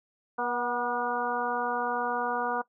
harmonic tone with a mistuned harmonic, 241.5 Hz, B3, 39 cents flat, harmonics 1 / 2 / 3 / 4 / 5 / 6, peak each -39 / -34 / -32 / -32 / -35 / -35 dBFS, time 0.38-2.62 s, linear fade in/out 10 ms, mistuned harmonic 3, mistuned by +30 cents, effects noise-tail reverb RT60 0.1 s tail -19 dB re dry

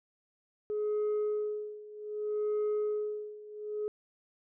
sine tone with tremolo, 421.7 Hz, G#4, 26 cents sharp, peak -25 dBFS, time 0.7-3.88 s, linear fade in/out 0 ms, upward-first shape sine, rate 0.64 Hz, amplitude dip 90%, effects tanh soft clip ceiling -27 dBFS

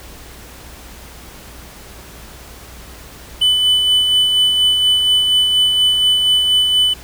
triangle tone with tremolo, 3000 Hz, F#7, 23 cents sharp, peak -8 dBFS, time 3.41-6.94 s, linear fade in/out 10 ms, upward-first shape sine, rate 4.2 Hz, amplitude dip 35%, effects added 60 Hz sine -40 dBFS peak until 7.03 s + pink hiss -38 dBFS RMS until 7.03 s

